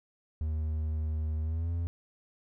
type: tone with pitch glide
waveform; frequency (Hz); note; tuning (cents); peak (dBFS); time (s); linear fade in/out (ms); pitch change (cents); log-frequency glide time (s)
triangle; 77.78 to 84.82; D#2 to E2; 0 to +50; -27; 0.41-1.87; 0; +150; 1.41-1.71
effects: none